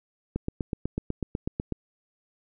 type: click train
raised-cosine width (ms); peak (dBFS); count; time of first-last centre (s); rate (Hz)
3; -15; 12; 0.36-1.723; 8.07
effects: none